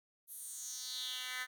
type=tone with high-pass filter sweep; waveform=10% pulse; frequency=253.5 Hz; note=B3; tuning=45 cents sharp; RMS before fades=-43 dBFS; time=0.27-1.47 s; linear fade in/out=50 ms; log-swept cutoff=12000 to 1800 Hz; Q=3.5; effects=none